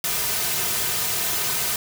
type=noise with comb filter; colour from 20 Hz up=white; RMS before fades=-24 dBFS; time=0.04-1.76 s; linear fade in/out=2 ms; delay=3.6 ms; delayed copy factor=-0.6; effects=none